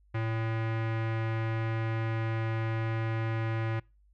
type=tone with low-pass filter; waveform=square; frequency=112.4 Hz; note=A2; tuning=37 cents sharp; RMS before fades=-31 dBFS; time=0.14-3.8 s; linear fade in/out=10 ms; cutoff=2100 Hz; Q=1.9; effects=noise-tail reverb RT60 0.3 s tail -26 dB re dry + added 50 Hz sine -60 dBFS peak until 4.13 s